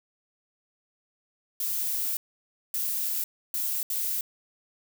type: noise bursts at uneven times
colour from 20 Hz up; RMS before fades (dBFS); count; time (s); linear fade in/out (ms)
violet; -29; 4; 1.6-2.17 / 2.74-3.24 / 3.54-3.83 / 3.9-4.21; 2
effects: none